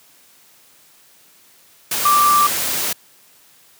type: tone in noise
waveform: sine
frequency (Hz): 1174.7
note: D6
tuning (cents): 0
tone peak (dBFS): -11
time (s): 2.05-2.47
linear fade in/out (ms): 5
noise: white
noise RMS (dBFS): -21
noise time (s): 1.91-2.93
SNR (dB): +7
effects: white hiss -51 dBFS RMS until 3.79 s + high-pass 100 Hz 12 dB/octave